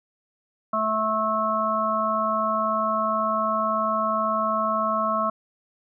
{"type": "harmonic tone", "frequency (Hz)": 218.1, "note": "A3", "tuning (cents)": -15, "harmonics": [1, 3, 5, 6], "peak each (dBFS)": [-31, -27, -24, -27], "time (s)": [0.73, 5.3], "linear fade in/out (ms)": 5, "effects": []}